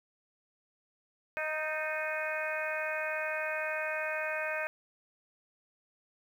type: harmonic tone with a mistuned harmonic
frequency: 311.1 Hz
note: D#4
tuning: in tune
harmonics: 2 / 3 / 4 / 5 / 6 / 7 / 8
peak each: -36 / -44 / -44 / -37 / -41 / -42 / -39 dBFS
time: 1.37-4.67 s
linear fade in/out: 0 ms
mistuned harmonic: 6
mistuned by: -41 cents
effects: 10-bit